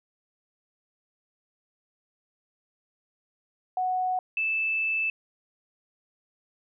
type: tone pair in turn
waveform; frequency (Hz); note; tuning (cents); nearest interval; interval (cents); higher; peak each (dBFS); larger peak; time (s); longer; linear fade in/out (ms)
sine; 739 / 2633; F#5 / E7; -2 / -3; octave + minor seventh; 2199; second; -24; neither; 3.77-4.19 / 4.37-5.1; second; 2
effects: none